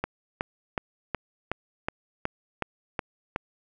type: click train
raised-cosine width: 0.5 ms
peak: -12 dBFS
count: 10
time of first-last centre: 0.04-3.361 s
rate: 2.71 Hz
effects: none